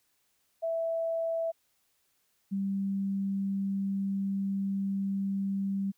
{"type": "tone pair in turn", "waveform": "sine", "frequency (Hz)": [659.3, 196.01], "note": ["E5", "G3"], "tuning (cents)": [0, 0], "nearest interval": "octave + major sixth", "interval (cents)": 2100, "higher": "first", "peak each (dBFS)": -28, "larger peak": "neither", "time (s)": [[0.62, 1.52], [2.51, 5.92]], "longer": "second", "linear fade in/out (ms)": 20, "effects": ["white hiss -73 dBFS RMS until 5.97 s"]}